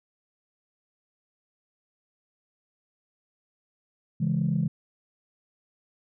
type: chord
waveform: sine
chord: C# minor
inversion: none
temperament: just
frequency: 138.59 / 166.31 / 207.9 Hz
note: C#3 / E3 / G#3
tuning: 0 / +16 / +2 cents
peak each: -27 / -25 / -28 dBFS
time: 4.2-4.68 s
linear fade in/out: 10 ms
effects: tanh soft clip ceiling -15 dBFS